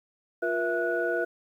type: tone cluster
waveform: sine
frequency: 352.1 / 477.2 / 661 / 1467 Hz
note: F4 / A#4 / E5 / F#6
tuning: +14 / +41 / +5 / -15 cents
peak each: -30 dBFS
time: 0.42-1.25 s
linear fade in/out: 10 ms
effects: tanh soft clip ceiling -14 dBFS + 10-bit